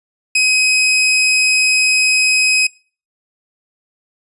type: tone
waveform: sawtooth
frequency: 2529 Hz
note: D#7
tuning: 28 cents sharp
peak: -7 dBFS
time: 0.35-2.67 s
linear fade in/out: 5 ms
effects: noise-tail reverb RT60 0.4 s tail -25 dB re dry + resampled to 24000 Hz